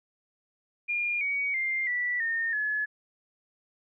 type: tone with pitch steps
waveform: sine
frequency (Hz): 2414 / 2252 / 2102 / 1960.8 / 1829.5 / 1707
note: D7 / C#7 / C7 / B6 / A#6 / G#6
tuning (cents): +47 / +27 / +7 / -13 / -33 / +47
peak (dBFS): -26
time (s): 0.88-2.86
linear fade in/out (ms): 20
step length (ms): 330
effects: none